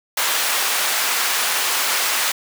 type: high-pass noise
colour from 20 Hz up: pink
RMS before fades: -20 dBFS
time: 0.17-2.32 s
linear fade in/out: 5 ms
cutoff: 1000 Hz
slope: 12 dB/octave
effects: none